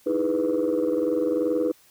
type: chord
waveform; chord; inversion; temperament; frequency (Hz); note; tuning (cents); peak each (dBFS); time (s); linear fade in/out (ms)
sine; E major seventh; third; just; 309 / 329.6 / 412 / 494.4; D#4 / E4 / G#4 / B4; -12 / 0 / -14 / +2; -25 / -27 / -28 / -23; 0.06-1.72; 10
effects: tanh soft clip ceiling -15 dBFS + white hiss -57 dBFS RMS until 1.9 s